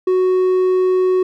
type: tone with hard clipping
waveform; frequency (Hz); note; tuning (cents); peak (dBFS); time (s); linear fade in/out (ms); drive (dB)
sine; 370; F#4; 0; -13; 0.07-1.23; 5; 3
effects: none